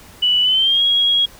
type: tone with pitch glide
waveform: sine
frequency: 2960 to 3303 Hz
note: F#7 to G#7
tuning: 0 to -10 cents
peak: -12 dBFS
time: 0.22-1.26 s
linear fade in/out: 10 ms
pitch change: +190 cents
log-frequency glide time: 0.42-0.83 s
effects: pink hiss -43 dBFS RMS until 1.39 s